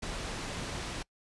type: low-pass noise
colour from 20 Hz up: pink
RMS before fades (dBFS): -38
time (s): 0.02-1.03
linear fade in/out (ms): 10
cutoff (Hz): 7500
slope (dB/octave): 12
effects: noise-tail reverb RT60 0.1 s tail -24 dB re dry + resampled to 24000 Hz